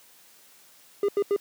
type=tone bursts; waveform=triangle; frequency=404.4 Hz; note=G#4; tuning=46 cents flat; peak=-18 dBFS; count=3; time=1.03-1.363 s; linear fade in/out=2 ms; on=55 ms; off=84 ms; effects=white hiss -55 dBFS RMS until 1.4 s + high-pass 150 Hz 12 dB/octave